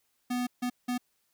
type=tone bursts at uneven times; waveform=square; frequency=246.9 Hz; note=B3; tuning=in tune; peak=-29 dBFS; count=3; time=0.3-0.47 / 0.62-0.7 / 0.88-0.98 s; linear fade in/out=10 ms; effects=white hiss -74 dBFS RMS until 1.33 s